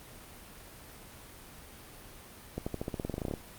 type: accelerating click train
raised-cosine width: 2 ms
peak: -20 dBFS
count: 16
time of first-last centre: 2.58-3.338 s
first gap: 85 ms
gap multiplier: 0.92
effects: pink hiss -50 dBFS RMS until 3.58 s + Opus 32 kbps